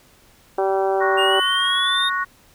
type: harmonic tone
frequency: 193.2 Hz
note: G3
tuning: 25 cents flat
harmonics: 2 / 3 / 4 / 5 / 6 / 7 / 8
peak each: -20 / -24 / -22 / -31 / -34 / -36 / -38 dBFS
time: 0.58-1.4 s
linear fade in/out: 5 ms
type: chord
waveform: sine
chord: F# major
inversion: second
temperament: equal with one note detuned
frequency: 1108.7 / 1469.8 / 1864.7 Hz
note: C#6 / F#6 / A#6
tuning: 0 / -12 / 0 cents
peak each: -23 / -24 / -26 dBFS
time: 1-2.25 s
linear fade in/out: 20 ms
type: exponential sweep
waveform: triangle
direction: up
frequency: 2794 to 3717 Hz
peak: -18 dBFS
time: 1.17-2.1 s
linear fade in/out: 20 ms
effects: pink hiss -53 dBFS RMS until 2.54 s